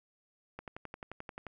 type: click train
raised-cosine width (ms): 0.5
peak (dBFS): -27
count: 11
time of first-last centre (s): 0.59-1.467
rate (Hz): 11.4
effects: none